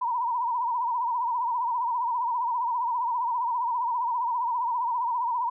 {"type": "tone with vibrato", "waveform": "sine", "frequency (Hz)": 960, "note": "B5", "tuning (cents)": -49, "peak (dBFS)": -24, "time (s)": [0.01, 5.5], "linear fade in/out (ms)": 10, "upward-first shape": "sine", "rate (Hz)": 15, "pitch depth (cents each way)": 88, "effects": []}